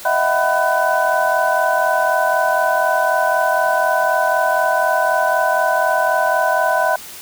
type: tone cluster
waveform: sine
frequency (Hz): 626 / 670 / 755 / 996 / 1505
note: D#5 / E5 / F#5 / B5 / F#6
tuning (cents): +10 / +28 / +35 / +14 / +29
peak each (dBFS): -20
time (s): 0.05-6.96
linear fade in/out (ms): 5
effects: white hiss -35 dBFS RMS until 7.21 s